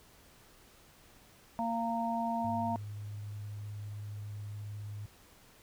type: harmonic tone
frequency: 230.6 Hz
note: A#3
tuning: 19 cents flat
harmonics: 1 / 3 / 4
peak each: -35 / -35 / -35 dBFS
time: 1.59-2.76 s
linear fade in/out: 0 ms
type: tone with vibrato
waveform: sine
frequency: 103.83 Hz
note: G#2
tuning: in tune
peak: -39 dBFS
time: 2.44-5.06 s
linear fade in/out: 5 ms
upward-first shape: sine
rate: 19 Hz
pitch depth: 15 cents each way
effects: pink hiss -60 dBFS RMS until 5.62 s